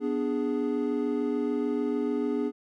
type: chord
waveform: triangle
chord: G# diminished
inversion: first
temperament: equal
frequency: 246.9 / 293.7 / 415.3 Hz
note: B3 / D4 / G#4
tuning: 0 / 0 / 0 cents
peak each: -28 dBFS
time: 0-2.52 s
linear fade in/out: 50 ms
effects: none